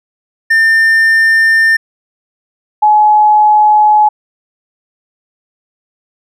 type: tone pair in turn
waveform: triangle / sine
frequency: 1800 / 847.3 Hz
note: A6 / G#5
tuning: +39 / +34 cents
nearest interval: octave + minor second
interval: 1305 cents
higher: first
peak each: -4 dBFS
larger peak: neither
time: 0.5-1.77 / 2.82-4.09 s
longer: neither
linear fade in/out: 10 ms
effects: none